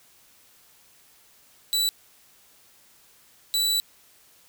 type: tone bursts at uneven times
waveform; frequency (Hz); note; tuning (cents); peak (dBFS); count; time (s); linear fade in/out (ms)
sawtooth; 3951; B7; 0; -18; 2; 1.73-1.89 / 3.54-3.8; 0
effects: white hiss -57 dBFS RMS until 4.48 s